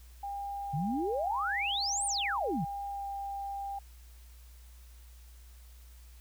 sine tone with pitch glide, 802 to 796 Hz, G5 to G5, +39 to +26 cents, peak -35 dBFS, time 0.23-3.79 s, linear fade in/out 5 ms, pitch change -13 cents, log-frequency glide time 2.88-3.07 s
sine exponential two-way sweep, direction up then down, 134 to 9340 to 134 Hz, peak -30 dBFS, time 0.73-2.65 s, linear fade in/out 10 ms, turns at 2.06 s
effects added 60 Hz sine -50 dBFS peak until 6.2 s + white hiss -62 dBFS RMS until 6.2 s

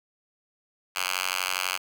5% pulse tone with high-pass filter, 92.2 Hz, F#2, 6 cents flat, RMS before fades -29 dBFS, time 0.95-1.78 s, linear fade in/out 20 ms, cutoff 1800 Hz, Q 1.4, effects none

